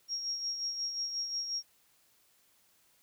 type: tone with tremolo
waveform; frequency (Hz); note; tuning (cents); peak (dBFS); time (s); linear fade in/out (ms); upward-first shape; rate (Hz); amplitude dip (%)
sine; 5588; F8; 0; -31; 0.08-1.63; 50; sine; 5.6; 50
effects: white hiss -68 dBFS RMS until 3.02 s